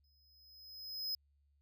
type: tone with exponential growth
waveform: square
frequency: 5080 Hz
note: D#8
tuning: 35 cents sharp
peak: -35 dBFS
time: 0.04-1.15 s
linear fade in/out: 2 ms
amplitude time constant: 240 ms
effects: added 71 Hz sine -70 dBFS peak until 1.61 s